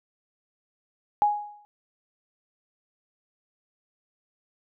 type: tone with exponential decay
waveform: sine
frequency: 830.6 Hz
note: G#5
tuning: in tune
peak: -15 dBFS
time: 1.22-1.65 s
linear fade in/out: 0 ms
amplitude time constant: 93 ms
effects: none